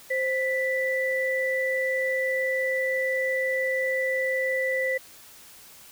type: tone pair together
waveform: sine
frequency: 523.2 / 1975.5 Hz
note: C5 / B6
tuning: 0 / 0 cents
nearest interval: octave + major seventh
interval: 2300 cents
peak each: -26 dBFS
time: 0.1-4.98 s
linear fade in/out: 10 ms
effects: white hiss -49 dBFS RMS until 5.91 s